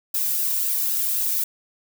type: noise with flanger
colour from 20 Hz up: violet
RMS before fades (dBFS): -23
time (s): 0.14-1.44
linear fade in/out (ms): 5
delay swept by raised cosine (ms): 0.9 to 1.56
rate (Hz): 3.8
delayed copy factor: -0.5
effects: none